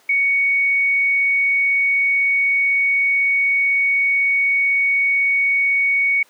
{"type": "tone", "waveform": "sine", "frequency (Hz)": 2231, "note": "C#7", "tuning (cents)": 11, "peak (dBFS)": -14, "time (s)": [0.09, 6.23], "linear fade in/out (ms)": 5, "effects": ["pink hiss -54 dBFS RMS until 6.29 s", "high-pass 400 Hz 12 dB/octave"]}